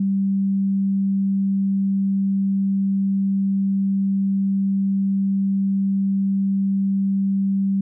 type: tone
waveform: sine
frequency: 195.4 Hz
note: G3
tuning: 5 cents flat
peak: -17 dBFS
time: 0-7.81 s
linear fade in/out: 5 ms
effects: none